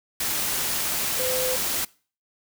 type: tone in noise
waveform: sine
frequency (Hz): 511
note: C5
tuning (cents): -41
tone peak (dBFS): -26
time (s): 1.19-1.56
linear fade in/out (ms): 5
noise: white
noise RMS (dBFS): -26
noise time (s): 0.2-1.85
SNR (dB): -3
effects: noise-tail reverb RT60 0.4 s tail -23 dB re dry